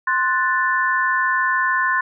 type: chord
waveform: sine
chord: F# diminished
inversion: second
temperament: equal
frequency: 1046.5 / 1480 / 1760 Hz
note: C6 / F#6 / A6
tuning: 0 / 0 / 0 cents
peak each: -20 / -22 / -20 dBFS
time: 0.07-2.01 s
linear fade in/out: 5 ms
effects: none